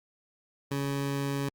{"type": "tone", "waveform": "20% pulse", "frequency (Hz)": 139.7, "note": "C#3", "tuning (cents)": 14, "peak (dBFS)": -24, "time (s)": [0.71, 1.49], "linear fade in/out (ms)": 5, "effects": ["Opus 48 kbps"]}